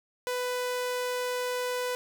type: tone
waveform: sawtooth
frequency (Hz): 497.1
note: B4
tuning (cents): +11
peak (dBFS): -25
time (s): 0.27-1.95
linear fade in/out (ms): 0
effects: 10-bit